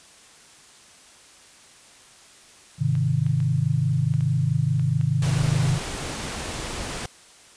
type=chord; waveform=sine; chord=Ab major; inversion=none; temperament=equal; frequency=103.83 / 130.81 / 155.56 Hz; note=Ab2 / C3 / Eb3; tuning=0 / 0 / 0 cents; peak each=-27 / -22 / -23 dBFS; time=2.78-5.8 s; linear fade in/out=50 ms
type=clicks; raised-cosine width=0.3 ms; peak=-27 dBFS; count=8; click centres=2.953 / 3.265 / 3.403 / 4.139 / 4.208 / 4.796 / 5.012 / 5.345 s
type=noise; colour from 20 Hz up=pink; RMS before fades=-31 dBFS; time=5.22-7.06 s; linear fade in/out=2 ms
effects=white hiss -50 dBFS RMS until 7.56 s + resampled to 22050 Hz